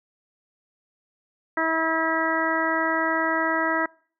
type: harmonic tone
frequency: 323.3 Hz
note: E4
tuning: 34 cents flat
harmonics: 1 / 2 / 3 / 4 / 5 / 6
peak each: -28 / -28 / -28 / -28 / -28 / -28 dBFS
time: 1.57-3.86 s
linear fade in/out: 5 ms
effects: noise-tail reverb RT60 0.5 s tail -26 dB re dry